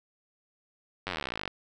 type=slowing click train; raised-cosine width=0.3 ms; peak=-16 dBFS; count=28; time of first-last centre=1.07-1.477 s; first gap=10 ms; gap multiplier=1.03; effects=none